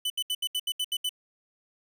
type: tone bursts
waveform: 45% pulse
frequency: 2999 Hz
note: F#7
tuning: 23 cents sharp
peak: -26 dBFS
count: 9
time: 0.05-1.093 s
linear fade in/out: 5 ms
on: 51 ms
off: 73 ms
effects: none